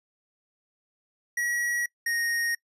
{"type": "tone pair in turn", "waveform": "square", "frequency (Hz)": [1916, 1864.7], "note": ["A#6", "A#6"], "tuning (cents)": [47, 0], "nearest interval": "unison", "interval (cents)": 47, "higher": "first", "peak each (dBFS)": -26, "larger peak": "neither", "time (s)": [[1.37, 1.86], [2.06, 2.55]], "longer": "neither", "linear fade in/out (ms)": 5, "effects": ["noise-tail reverb RT60 0.1 s tail -24 dB re dry", "resampled to 32000 Hz"]}